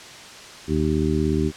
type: harmonic tone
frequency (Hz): 77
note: D#2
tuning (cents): -17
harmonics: 1 / 2 / 3 / 4 / 5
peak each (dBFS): -25 / -25 / -25 / -25 / -25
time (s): 0.67-1.52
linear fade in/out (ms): 50
effects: white hiss -40 dBFS RMS until 1.56 s + low-pass 6000 Hz 12 dB/octave